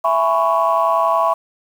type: chord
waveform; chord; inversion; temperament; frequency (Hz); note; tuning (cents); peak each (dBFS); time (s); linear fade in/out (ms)
sine; C# minor seventh; first; just; 665.2 / 831.5 / 997.9 / 1108.7; E5 / G#5 / B5 / C#6; +16 / +2 / +18 / 0; -17 / -22 / -18 / -17; 0.04-1.34; 10
effects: tanh soft clip ceiling -5 dBFS + 7-bit